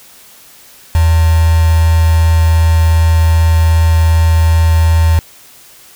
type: tone with quantisation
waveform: sine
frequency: 81.7 Hz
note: E2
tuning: 15 cents flat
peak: -6 dBFS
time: 0.95-5.19 s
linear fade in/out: 0 ms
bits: 3
effects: white hiss -40 dBFS RMS until 5.95 s